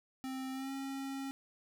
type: tone with pitch glide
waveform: square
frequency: 262.6 to 271.4 Hz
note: C4 to C#4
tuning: +6 to -36 cents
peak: -39 dBFS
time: 0.24-1.31 s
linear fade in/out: 0 ms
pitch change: +58 cents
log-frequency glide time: 0.52-0.72 s
effects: none